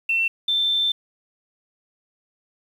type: tone pair in turn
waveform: sine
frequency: 2697 / 3554 Hz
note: E7 / A7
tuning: +39 / +17 cents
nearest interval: perfect fourth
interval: 478 cents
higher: second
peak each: -18 dBFS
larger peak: neither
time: 0.09-0.28 / 0.48-0.92 s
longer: second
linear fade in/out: 5 ms
effects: 8-bit